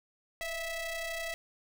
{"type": "ring-modulated tone", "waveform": "sawtooth", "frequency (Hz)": 652, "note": "E5", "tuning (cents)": -19, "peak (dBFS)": -28, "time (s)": [0.41, 1.34], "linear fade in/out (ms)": 0, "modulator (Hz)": 1320, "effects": ["11-bit"]}